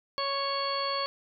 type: harmonic tone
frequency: 554.4 Hz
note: C#5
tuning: in tune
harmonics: 1 / 2 / 3 / 4 / 5 / 6 / 8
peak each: -34 / -31 / -43 / -42 / -43 / -40 / -34 dBFS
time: 0.18-1.06 s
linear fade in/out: 0 ms
effects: none

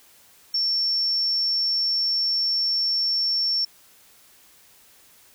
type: tone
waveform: sine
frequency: 5440 Hz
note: F8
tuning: 46 cents flat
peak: -20 dBFS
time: 0.54-3.65 s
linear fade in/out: 5 ms
effects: white hiss -54 dBFS RMS until 5.34 s

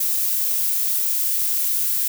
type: noise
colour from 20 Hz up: violet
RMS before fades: -21 dBFS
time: 0-2.08 s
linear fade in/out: 5 ms
effects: none

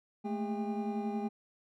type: tone cluster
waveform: triangle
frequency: 214.6 / 225.4 / 405.5 / 805 Hz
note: A3 / A3 / G#4 / G5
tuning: -43 / +42 / -41 / +46 cents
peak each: -33 / -38 / -38 / -39 dBFS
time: 0.24-1.29 s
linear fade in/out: 20 ms
effects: none

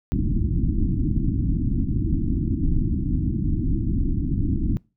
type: low-pass noise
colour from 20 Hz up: pink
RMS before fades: -22 dBFS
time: 0.12-4.77 s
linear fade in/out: 0 ms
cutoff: 330 Hz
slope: 96 dB/octave
effects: noise-tail reverb RT60 0.3 s tail -24 dB re dry

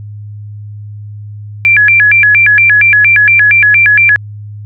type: tone with vibrato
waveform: sine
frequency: 1995 Hz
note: B6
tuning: 17 cents sharp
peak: -3 dBFS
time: 1.65-4.16 s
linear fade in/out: 0 ms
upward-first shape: square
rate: 4.3 Hz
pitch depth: 290 cents each way
effects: added 104 Hz sine -23 dBFS peak until 4.65 s

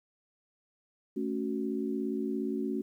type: chord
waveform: sine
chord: F# minor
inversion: first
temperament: equal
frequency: 220 / 277.2 / 370 Hz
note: A3 / C#4 / F#4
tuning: 0 / 0 / 0 cents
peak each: -34 / -34 / -35 dBFS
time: 1.16-2.82 s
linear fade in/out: 10 ms
effects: 11-bit

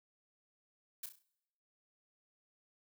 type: noise with echo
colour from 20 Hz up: blue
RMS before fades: -42 dBFS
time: 1.03-1.06 s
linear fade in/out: 5 ms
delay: 33 ms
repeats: 5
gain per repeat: -7 dB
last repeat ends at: 1.225 s
effects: noise-tail reverb RT60 0.9 s tail -24 dB re dry

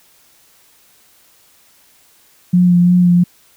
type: tone with vibrato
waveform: sine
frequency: 177.2 Hz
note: F3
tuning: 25 cents sharp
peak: -7 dBFS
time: 2.53-3.24 s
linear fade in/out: 10 ms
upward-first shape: sine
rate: 2.9 Hz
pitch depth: 21 cents each way
effects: white hiss -51 dBFS RMS until 3.56 s

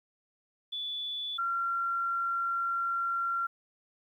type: tone pair in turn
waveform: sine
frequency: 3458 / 1372.3 Hz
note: A7 / F6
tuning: -31 / -31 cents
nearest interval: octave + major third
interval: 1600 cents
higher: first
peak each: -33 / -28 dBFS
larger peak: second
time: 0.72-1.38 / 1.38-3.47 s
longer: second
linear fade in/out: 10 ms
effects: 11-bit

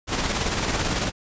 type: noise with tremolo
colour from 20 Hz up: pink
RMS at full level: -23 dBFS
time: 0.07-1.12 s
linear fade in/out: 50 ms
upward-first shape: square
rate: 18 Hz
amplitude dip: 35%
effects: resampled to 16000 Hz

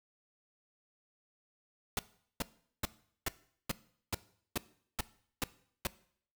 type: noise bursts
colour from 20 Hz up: pink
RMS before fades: -33 dBFS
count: 10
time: 1.97-5.87 s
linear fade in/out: 2 ms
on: 21 ms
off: 410 ms
effects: noise-tail reverb RT60 0.6 s tail -19 dB re dry

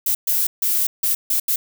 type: noise bursts at uneven times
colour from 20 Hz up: violet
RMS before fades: -19 dBFS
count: 6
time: 0.06-0.15 / 0.27-0.47 / 0.62-0.87 / 1.03-1.15 / 1.3-1.4 / 1.48-1.56 s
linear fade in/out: 5 ms
effects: none

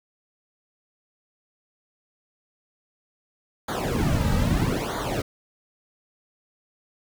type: noise with flanger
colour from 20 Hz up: brown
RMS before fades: -24 dBFS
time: 3.68-5.22 s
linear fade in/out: 5 ms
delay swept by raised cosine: 0.37 to 2.87 ms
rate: 0.78 Hz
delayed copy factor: -0.95
effects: none

